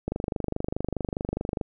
click train, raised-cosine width 2 ms, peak -14 dBFS, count 39, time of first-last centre 0.08-1.612 s, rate 24.8 Hz, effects none

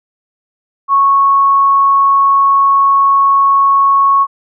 sine tone, 1104 Hz, C#6, 7 cents flat, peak -6 dBFS, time 0.88-4.27 s, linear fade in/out 50 ms, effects none

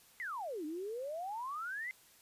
sine exponential two-way sweep, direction down then up, 2093 to 293.7 to 2093 Hz, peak -38 dBFS, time 0.2-1.91 s, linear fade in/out 0 ms, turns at 0.65 s, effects white hiss -63 dBFS RMS until 2.21 s + resampled to 32000 Hz

